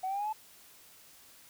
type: exponential sweep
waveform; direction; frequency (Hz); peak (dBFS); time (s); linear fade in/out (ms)
sine; up; 740 to 880; -30; 0.03-0.33; 10
effects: tanh soft clip ceiling -27 dBFS + white hiss -57 dBFS RMS until 1.49 s